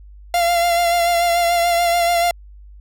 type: tone with vibrato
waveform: 45% pulse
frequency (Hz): 690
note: F5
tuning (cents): -21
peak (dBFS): -14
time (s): 0.34-2.31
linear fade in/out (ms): 2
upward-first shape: sine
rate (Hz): 6.9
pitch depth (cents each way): 28
effects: added 50 Hz sine -38 dBFS peak until 2.8 s